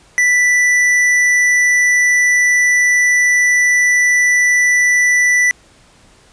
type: tone with hard clipping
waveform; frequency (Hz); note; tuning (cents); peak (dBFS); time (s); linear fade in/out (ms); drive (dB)
sine; 1975.5; B6; 0; -11; 0.18-5.51; 0; 9
effects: pink hiss -48 dBFS RMS until 6.32 s + resampled to 22050 Hz